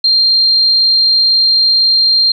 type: tone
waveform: sine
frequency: 4186 Hz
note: C8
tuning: in tune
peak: -7 dBFS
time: 0.04-2.32 s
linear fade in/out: 5 ms
effects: none